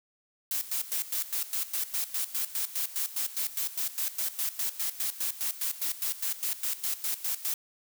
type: noise with tremolo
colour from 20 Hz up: blue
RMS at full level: -30 dBFS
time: 0.51-7.54 s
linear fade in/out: 2 ms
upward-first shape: square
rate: 4.9 Hz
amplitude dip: 80%
effects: none